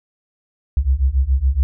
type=beating tone pair; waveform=sine; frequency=63 / 70.1 Hz; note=B1 / C#2; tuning=+35 / +20 cents; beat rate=7.1 Hz; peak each=-17 / -16 dBFS; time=0.77-1.63 s; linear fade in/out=0 ms; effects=none